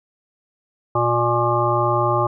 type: harmonic tone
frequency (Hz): 119.2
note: A#2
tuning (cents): +39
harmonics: 1 / 3 / 5 / 7 / 9 / 10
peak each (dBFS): -23 / -23 / -23 / -23 / -23 / -23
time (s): 0.95-2.27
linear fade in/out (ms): 5
effects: none